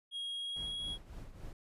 triangle tone with pitch glide, 3280 to 3318 Hz, G#7 to G#7, -22 to -2 cents, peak -36 dBFS, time 0.11-0.98 s, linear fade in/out 50 ms, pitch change +20 cents, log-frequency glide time 0.36-0.82 s
brown noise with tremolo, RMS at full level -45 dBFS, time 0.56-1.53 s, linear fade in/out 2 ms, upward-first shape triangle, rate 3.6 Hz, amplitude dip 70%
effects resampled to 32000 Hz

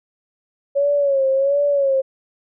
sine tone with vibrato, 554.4 Hz, C#5, in tune, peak -14 dBFS, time 0.75-2.02 s, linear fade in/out 20 ms, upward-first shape sine, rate 1.4 Hz, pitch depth 69 cents each way, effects none

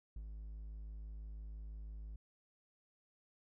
triangle tone with ADSR envelope, 53 Hz, G#1, 36 cents sharp, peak -40 dBFS, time 0.16-2.16 s, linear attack 4 ms, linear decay 60 ms, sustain -3 dB, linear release 3 ms, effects none

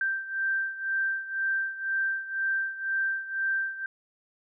sine beating tone pair, 1568 / 1570 Hz, G6 / G6, 0 / +2 cents, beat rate 2 Hz, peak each -28 / -32 dBFS, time 0.01-3.86 s, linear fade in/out 2 ms, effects none

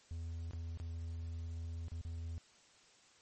triangle tone with dropouts, 83 Hz, E2, 12 cents sharp, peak -38 dBFS, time 0.11-2.38 s, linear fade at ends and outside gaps 0 ms, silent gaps 0.51-0.534 / 0.774-0.8 / 1.883-1.918 / 2.014-2.05 s, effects white hiss -65 dBFS RMS until 3.21 s + MP3 32 kbps

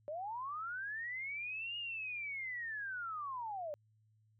sine linear two-way sweep, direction up then down, 571 to 2871 to 571 Hz, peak -39 dBFS, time 0.08-3.74 s, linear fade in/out 0 ms, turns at 1.77 s, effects added 108 Hz sine -68 dBFS peak until 4.39 s

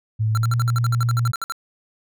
sine tone with pitch glide, 109.5 to 118.72 Hz, A2 to A#2, -8 to +32 cents, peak -17 dBFS, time 0.19-1.32 s, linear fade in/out 20 ms, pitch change +140 cents, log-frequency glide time 0.33-0.54 s
square tone bursts, 1359 Hz, F6, 48 cents flat, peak -24 dBFS, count 15, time 0.35-1.522 s, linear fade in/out 0 ms, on 24 ms, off 58 ms
effects none

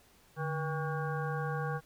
harmonic tone with a mistuned harmonic, 160.1 Hz, D#3, 50 cents sharp, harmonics 1 / 3 / 5 / 7 / 9 / 10, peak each -34 / -39 / -41 / -42 / -44 / -44 dBFS, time 0.36-1.81 s, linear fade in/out 50 ms, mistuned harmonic 1, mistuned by -140 cents, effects pink hiss -63 dBFS RMS until 1.85 s

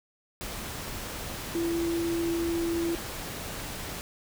sine tone in noise, 336.6 Hz, E4, 36 cents sharp, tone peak -26 dBFS, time 1.55-2.95 s, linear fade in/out 0 ms, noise pink, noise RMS -37 dBFS, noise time 0.41-4.01 s, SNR +8 dB, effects none

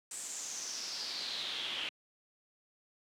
brown noise with band-pass filter sweep, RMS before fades -40 dBFS, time 0.11-1.89 s, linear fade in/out 2 ms, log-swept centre 8200 to 2900 Hz, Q 5.5, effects high-pass 200 Hz 12 dB/octave

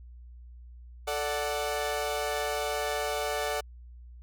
sawtooth chord, D major, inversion second, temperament equal, 440 / 587.3 / 740 Hz, A4 / D5 / F#5, 0 / 0 / 0 cents, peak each -30 / -29 / -30 dBFS, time 1.07-3.61 s, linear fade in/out 10 ms, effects added 60 Hz sine -45 dBFS peak until 4.22 s

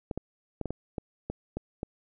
clicks, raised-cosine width 2 ms, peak -19 dBFS, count 9, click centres 0.112 / 0.176 / 0.613 / 0.657 / 0.706 / 0.982 / 1.3 / 1.57 / 1.831 s, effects none

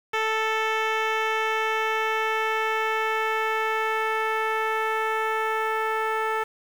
10% pulse tone with low-pass filter sweep, 440 Hz, A4, in tune, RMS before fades -25 dBFS, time 0.13-6.44 s, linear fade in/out 10 ms, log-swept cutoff 3300 to 1600 Hz, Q 0.93, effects 7-bit

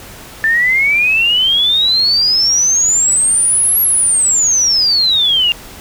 sine exponential two-way sweep, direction up then down, 1762 to 11580 to 2770 Hz, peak -9 dBFS, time 0.44-5.52 s, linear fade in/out 0 ms, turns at 3.81 s, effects pink hiss -34 dBFS RMS until 5.8 s

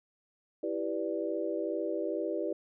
sine chord, E minor seventh, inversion none, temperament equal, 329.6 / 392 / 493.9 / 587.3 Hz, E4 / G4 / B4 / D5, 0 / 0 / 0 / 0 cents, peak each -35 / -36 / -37 / -36 dBFS, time 0.63-2.53 s, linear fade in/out 5 ms, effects none

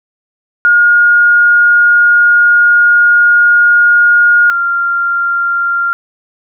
sine tone pair in turn, 1428 / 1389 Hz, F6 / F6, +38 / -10 cents, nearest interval unison, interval 48 cents, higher first, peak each -4 / -10 dBFS, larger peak first, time 0.65-4.5 / 4.5-5.93 s, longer first, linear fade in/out 0 ms, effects none

